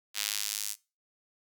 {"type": "tone with high-pass filter sweep", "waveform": "sawtooth", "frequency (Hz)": 103.83, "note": "G#2", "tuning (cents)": 0, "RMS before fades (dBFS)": -34, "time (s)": [0.14, 0.76], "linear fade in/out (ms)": 50, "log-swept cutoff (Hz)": [3200, 7000], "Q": 0.91, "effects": ["noise-tail reverb RT60 0.3 s tail -22 dB re dry"]}